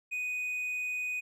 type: tone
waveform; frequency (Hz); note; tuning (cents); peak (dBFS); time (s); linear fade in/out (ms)
triangle; 2489; D#7; 0; -30; 0.11-1.21; 20
effects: none